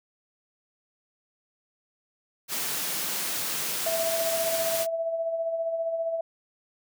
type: high-pass noise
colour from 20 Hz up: white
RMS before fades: -30 dBFS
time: 2.48-4.87 s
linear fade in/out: 50 ms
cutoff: 120 Hz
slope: 96 dB/octave
type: tone with tremolo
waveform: sine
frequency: 660 Hz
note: E5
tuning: 2 cents sharp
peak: -24 dBFS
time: 3.86-6.21 s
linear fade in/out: 5 ms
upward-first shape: sine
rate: 15 Hz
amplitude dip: 45%
effects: none